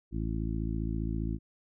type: harmonic tone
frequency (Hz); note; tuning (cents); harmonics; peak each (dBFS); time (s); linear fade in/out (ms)
55; A1; 0; 1 / 2 / 3 / 4 / 5 / 6; -33 / -36 / -38 / -39 / -40 / -41; 0.11-1.39; 50
effects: none